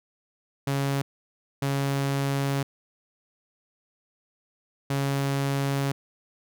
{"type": "tone bursts at uneven times", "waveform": "sawtooth", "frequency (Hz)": 138.59, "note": "C#3", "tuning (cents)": 0, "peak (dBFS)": -20, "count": 3, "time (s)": [[0.67, 1.02], [1.62, 2.63], [4.9, 5.92]], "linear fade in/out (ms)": 5, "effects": []}